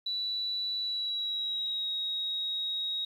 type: tone with pitch glide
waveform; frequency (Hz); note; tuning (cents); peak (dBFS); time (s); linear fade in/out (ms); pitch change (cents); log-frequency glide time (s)
sine; 3951 to 3786; B7 to A#7; 0 to +26; -30; 0.06-3.05; 5; -74; 0.81-1.89
effects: 10-bit